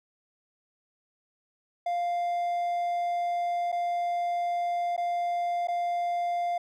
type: tone with dropouts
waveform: triangle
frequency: 698.5 Hz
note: F5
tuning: in tune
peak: -24 dBFS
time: 1.86-6.58 s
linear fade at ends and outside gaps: 5 ms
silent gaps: 3.719-3.725 / 4.965-4.977 / 5.673-5.683 s
effects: none